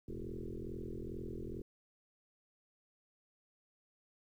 sine tone with frequency modulation, 174.9 Hz, F3, 3 cents sharp, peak -40 dBFS, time 0.08-1.62 s, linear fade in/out 5 ms, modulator 42.3 Hz, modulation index 5.7, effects 12-bit

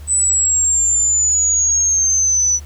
sine exponential sweep, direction down, 8030 to 5920 Hz, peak -12 dBFS, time 0.07-2.6 s, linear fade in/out 50 ms, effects added 74 Hz sine -31 dBFS peak until 2.65 s + pink hiss -46 dBFS RMS until 2.65 s

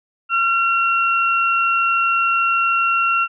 sine tone pair together, 1366.7 / 2736 Hz, F6 / F7, -38 / -36 cents, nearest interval octave, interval 1202 cents, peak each -16 / -19 dBFS, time 0.29-3.28 s, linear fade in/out 50 ms, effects none

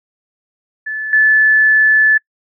sine tone with level steps, 1737 Hz, A6, 23 cents flat, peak -19 / -7 dBFS, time 0.86-2.18 s, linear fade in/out 10 ms, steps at 1.13 s, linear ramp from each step 2 ms, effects noise-tail reverb RT60 0.1 s tail -26 dB re dry

